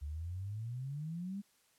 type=exponential sweep; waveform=sine; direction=up; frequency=70.2 to 206 Hz; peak=-38 dBFS; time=0.01-1.42 s; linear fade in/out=20 ms; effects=white hiss -71 dBFS RMS until 1.78 s + low-pass 12000 Hz 12 dB/octave